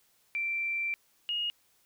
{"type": "tone pair in turn", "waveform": "sine", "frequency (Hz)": [2349, 2867], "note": ["D7", "F7"], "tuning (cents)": [0, 45], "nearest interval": "minor third", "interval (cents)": 345, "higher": "second", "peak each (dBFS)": [-29, -29], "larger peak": "neither", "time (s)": [[0.35, 0.94], [1.29, 1.5]], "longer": "first", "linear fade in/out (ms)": 0, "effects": ["white hiss -68 dBFS RMS until 1.85 s"]}